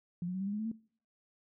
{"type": "tone with pitch steps", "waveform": "sine", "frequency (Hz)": [174.61, 181.19, 188.01, 195.09, 202.4, 210.1, 218, 226.2], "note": ["F3", "F#3", "F#3", "G3", "G#3", "G#3", "A3", "A3"], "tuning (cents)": [0, -36, 28, -8, -44, 20, -16, 48], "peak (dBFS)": -33, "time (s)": [0.22, 0.716], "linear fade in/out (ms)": 2, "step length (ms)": 62, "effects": ["noise-tail reverb RT60 0.5 s tail -22 dB re dry"]}